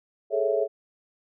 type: chord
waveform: sine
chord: A major seventh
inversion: third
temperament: equal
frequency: 415.3 / 440 / 554.4 / 659.3 Hz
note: G#4 / A4 / C#5 / E5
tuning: 0 / 0 / 0 / 0 cents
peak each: -27 dBFS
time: 0.3-0.68 s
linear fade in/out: 50 ms
effects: none